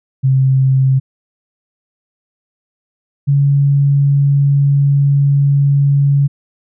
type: tone pair in turn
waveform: sine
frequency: 132.9 / 140.8 Hz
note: C3 / C#3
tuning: +27 / +27 cents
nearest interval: minor second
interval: 100 cents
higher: second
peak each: -8 dBFS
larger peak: neither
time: 0.23-1 / 3.27-6.28 s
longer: second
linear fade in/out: 20 ms
effects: none